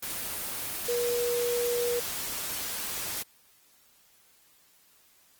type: tone in noise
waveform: sine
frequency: 480.7 Hz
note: B4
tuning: 47 cents flat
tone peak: -26 dBFS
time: 0.88-2 s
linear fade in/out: 10 ms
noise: white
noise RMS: -34 dBFS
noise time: 0.02-3.23 s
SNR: +5 dB
effects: white hiss -62 dBFS RMS until 5.39 s + Opus 24 kbps